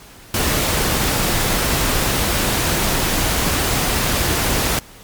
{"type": "noise", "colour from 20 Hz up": "pink", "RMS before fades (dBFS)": -18, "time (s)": [0.34, 4.79], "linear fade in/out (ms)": 2, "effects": ["pink hiss -42 dBFS RMS until 5.03 s", "MP3 96 kbps"]}